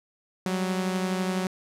sawtooth beating tone pair, 185 / 197 Hz, F#3 / G3, 0 / +9 cents, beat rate 12 Hz, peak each -22 / -30 dBFS, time 0.46-1.47 s, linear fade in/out 2 ms, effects low-pass 11000 Hz 12 dB/octave

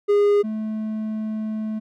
triangle tone pair in turn, 409.6 / 217 Hz, G#4 / A3, -24 / -24 cents, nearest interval major seventh, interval 1100 cents, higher first, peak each -12 / -22 dBFS, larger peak first, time 0.08-0.43 / 0.43-1.8 s, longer second, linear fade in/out 20 ms, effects none

